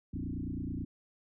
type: tone with frequency modulation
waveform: sine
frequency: 174.61 Hz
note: F3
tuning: in tune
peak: -34 dBFS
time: 0.13-0.85 s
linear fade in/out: 10 ms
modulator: 29.3 Hz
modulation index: 4.3
effects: none